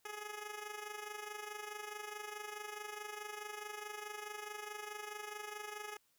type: tone with amplitude modulation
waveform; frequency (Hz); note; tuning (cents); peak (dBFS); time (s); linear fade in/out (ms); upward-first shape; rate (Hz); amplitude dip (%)
10% pulse; 420; G#4; +19; -33; 0.05-5.97; 5; sine; 24.7; 65
effects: white hiss -75 dBFS RMS until 6.18 s